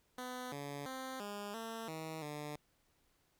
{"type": "tone with pitch steps", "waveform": "10% pulse", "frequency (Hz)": [251.2, 142.7, 261.6, 204.4, 226.3, 159.2, 148.6], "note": ["B3", "D3", "C4", "G#3", "A3", "D#3", "D3"], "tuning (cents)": [30, -49, 0, -27, 49, 40, 21], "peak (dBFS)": -34, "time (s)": [0.18, 2.56], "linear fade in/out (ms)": 2, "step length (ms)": 340, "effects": ["pink hiss -75 dBFS RMS until 3.39 s"]}